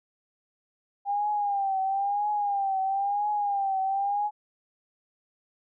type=tone with vibrato; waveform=sine; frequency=800 Hz; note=G5; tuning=35 cents sharp; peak=-24 dBFS; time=1.05-4.31 s; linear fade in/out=50 ms; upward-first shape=triangle; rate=1 Hz; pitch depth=87 cents each way; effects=none